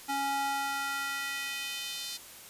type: tone with high-pass filter sweep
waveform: square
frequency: 277.2 Hz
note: C#4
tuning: in tune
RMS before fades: -34 dBFS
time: 0.08-2.18 s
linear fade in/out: 20 ms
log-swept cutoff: 590 to 4200 Hz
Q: 1.9
effects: white hiss -49 dBFS RMS until 2.49 s + resampled to 32000 Hz